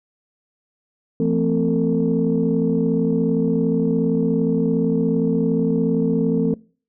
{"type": "tone cluster", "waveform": "sine", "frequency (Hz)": [169.8, 223.3, 260.6, 451.3], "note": ["F3", "A3", "C4", "A4"], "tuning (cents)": [-48, 26, -7, 44], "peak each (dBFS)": -21, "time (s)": [1.2, 6.54], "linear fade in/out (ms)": 2, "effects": ["noise-tail reverb RT60 0.4 s tail -23 dB re dry", "tanh soft clip ceiling -8 dBFS"]}